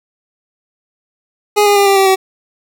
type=tone with pitch steps; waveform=25% pulse; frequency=415.3 / 408.2 / 401.2 / 394.3 / 387.5 / 380.8 Hz; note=G#4 / G#4 / G4 / G4 / G4 / F#4; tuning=0 / -30 / +40 / +10 / -20 / +50 cents; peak=-4 dBFS; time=1.56-2.16 s; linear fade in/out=20 ms; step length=100 ms; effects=none